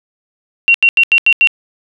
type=tone bursts; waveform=sine; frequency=2748 Hz; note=F7; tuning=29 cents flat; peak=-5 dBFS; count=6; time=0.68-1.473 s; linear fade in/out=0 ms; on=63 ms; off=83 ms; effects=none